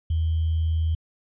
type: tone with sample-and-hold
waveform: sine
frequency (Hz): 80.5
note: E2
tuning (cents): -41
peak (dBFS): -20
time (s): 0.1-0.95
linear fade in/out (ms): 5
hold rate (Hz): 3150
effects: resampled to 8000 Hz